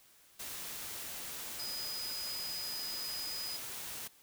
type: tone in noise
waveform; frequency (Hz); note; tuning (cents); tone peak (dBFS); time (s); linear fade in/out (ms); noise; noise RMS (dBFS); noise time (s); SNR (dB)
sine; 4978; D#8; 0; -39; 1.59-3.57; 10; white; -43; 0.39-4.08; +1
effects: white hiss -63 dBFS RMS until 4.22 s